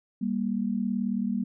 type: tone pair together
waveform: sine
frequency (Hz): 197.9 / 236.3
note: G3 / A#3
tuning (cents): +17 / +24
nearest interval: minor third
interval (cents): 307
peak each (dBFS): -28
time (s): 0.21-1.44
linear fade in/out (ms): 10
effects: none